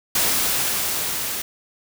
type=noise with level ramp; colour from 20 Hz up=white; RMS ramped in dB=-19 to -27 dBFS; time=0.15-1.42 s; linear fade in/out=5 ms; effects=none